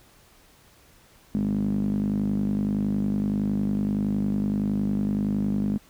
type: tone with band-pass filter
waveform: sawtooth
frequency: 50.8 Hz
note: G#1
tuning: 38 cents flat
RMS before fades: -25 dBFS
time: 1.34-5.78 s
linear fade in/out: 5 ms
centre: 220 Hz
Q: 8.3
effects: pink hiss -56 dBFS RMS until 5.89 s